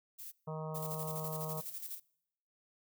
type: noise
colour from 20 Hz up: violet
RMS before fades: -47 dBFS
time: 0.18-0.32 s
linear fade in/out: 20 ms
type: harmonic tone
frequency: 156.7 Hz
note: D#3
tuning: 13 cents sharp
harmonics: 1 / 3 / 4 / 5 / 6 / 7 / 8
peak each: -40 / -45 / -46 / -52 / -49 / -51 / -54 dBFS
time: 0.47-1.61 s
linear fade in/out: 10 ms
type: noise with tremolo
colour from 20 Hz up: violet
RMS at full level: -42 dBFS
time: 0.74-2 s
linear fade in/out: 20 ms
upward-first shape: square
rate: 12 Hz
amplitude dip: 55%
effects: noise-tail reverb RT60 0.8 s tail -25 dB re dry